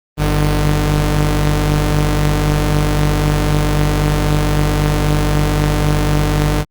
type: tone pair together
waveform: sawtooth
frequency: 48.72 / 150 Hz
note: G1 / D3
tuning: -10 / +37 cents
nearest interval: octave + perfect fifth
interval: 1947 cents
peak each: -11 dBFS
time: 0.17-6.65 s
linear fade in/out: 50 ms
effects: Opus 32 kbps